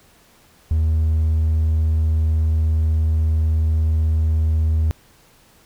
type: tone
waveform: triangle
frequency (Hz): 79.1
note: D#2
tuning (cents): +29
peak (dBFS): -12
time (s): 0.71-4.91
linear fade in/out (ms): 0
effects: tanh soft clip ceiling -9 dBFS + pink hiss -53 dBFS RMS until 5.65 s